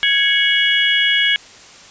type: harmonic tone with a mistuned harmonic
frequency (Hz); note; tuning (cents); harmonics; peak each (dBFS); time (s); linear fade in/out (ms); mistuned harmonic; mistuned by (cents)
554.4; C#5; 0; 3 / 4 / 5 / 6; -18 / -18 / -18 / -18; 0.03-1.36; 0; 5; +83
effects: white hiss -41 dBFS RMS until 1.9 s + resampled to 16000 Hz